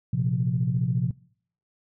sine chord, Bb suspended second, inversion none, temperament equal, 116.54 / 130.81 / 174.61 Hz, Bb2 / C3 / F3, 0 / 0 / 0 cents, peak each -27 / -24 / -27 dBFS, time 0.13-1.11 s, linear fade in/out 5 ms, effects noise-tail reverb RT60 0.6 s tail -23 dB re dry + tanh soft clip ceiling -12 dBFS

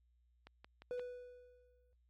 click train, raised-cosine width 0.3 ms, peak -38 dBFS, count 4, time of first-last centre 0.47-0.995 s, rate 5.71 Hz
triangle tone with exponential decay, 493.9 Hz, B4, in tune, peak -36 dBFS, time 0.91-1.93 s, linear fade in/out 0 ms, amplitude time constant 220 ms
effects added 60 Hz sine -70 dBFS peak until 2.09 s + AAC 32 kbps

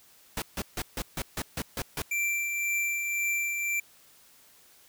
pink noise bursts, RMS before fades -32 dBFS, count 9, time 0.37-2.02 s, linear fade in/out 2 ms, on 50 ms, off 150 ms
square tone with tremolo, 2351 Hz, D7, 1 cent sharp, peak -26 dBFS, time 2.11-3.8 s, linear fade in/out 5 ms, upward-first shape triangle, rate 1.9 Hz, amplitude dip 40%
effects white hiss -58 dBFS RMS until 4.88 s

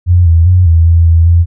sine tone with pitch steps, 88.4 / 82.8 / 90.7 / 82.4 / 83.7 / 82.7 / 85.1 Hz, F2 / E2 / F#2 / E2 / E2 / E2 / F2, +22 / +8 / -34 / 0 / +27 / +6 / -44 cents, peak -3 dBFS, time 0.06-1.46 s, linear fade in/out 50 ms, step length 200 ms, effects none

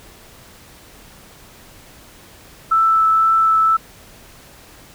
sine tone with vibrato, 1318.5 Hz, E6, in tune, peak -11 dBFS, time 2.71-3.77 s, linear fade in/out 10 ms, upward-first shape triangle, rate 2 Hz, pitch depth 10 cents each way, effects pink hiss -44 dBFS RMS until 4.94 s

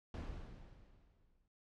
brown noise with exponential decay, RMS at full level -40 dBFS, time 0.14-1.48 s, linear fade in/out 2 ms, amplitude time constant 290 ms, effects low-pass 5000 Hz 12 dB/octave

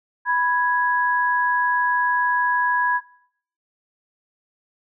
sine tone pair together, 987.8 / 1661.2 Hz, B5 / G#6, 0 / 0 cents, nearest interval major sixth, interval 900 cents, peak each -20 dBFS, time 0.25-3.01 s, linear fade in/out 50 ms, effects noise-tail reverb RT60 0.6 s tail -18 dB re dry

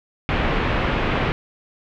pink low-pass noise, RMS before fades -21 dBFS, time 0.29-1.32 s, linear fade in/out 0 ms, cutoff 2900 Hz, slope 24 dB/octave, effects none

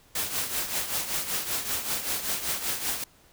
white noise with tremolo, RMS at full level -27 dBFS, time 0.15-3.04 s, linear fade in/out 5 ms, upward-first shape triangle, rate 5.2 Hz, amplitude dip 70%, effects pink hiss -58 dBFS RMS until 3.32 s

